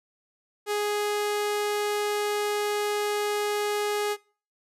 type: tone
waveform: sawtooth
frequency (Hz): 415.3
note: G#4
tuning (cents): 0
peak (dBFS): -21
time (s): 0.66-4.17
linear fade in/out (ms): 50
effects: noise-tail reverb RT60 0.4 s tail -23 dB re dry + resampled to 32000 Hz